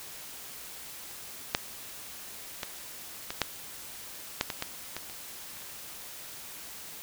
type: clicks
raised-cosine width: 0.2 ms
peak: -29 / -6 / -15 / -16 / -7 / -8 / -14 / -13 / -17 / -25 / -28 / -28 dBFS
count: 12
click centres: 1.112 / 1.549 / 2.632 / 3.305 / 3.417 / 4.411 / 4.502 / 4.624 / 4.966 / 5.098 / 5.57 / 5.62 s
effects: white hiss -44 dBFS RMS until 7.02 s